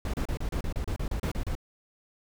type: noise bursts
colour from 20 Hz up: brown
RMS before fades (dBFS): -30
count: 13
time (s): 0.05-1.552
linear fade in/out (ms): 2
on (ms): 86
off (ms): 32
effects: none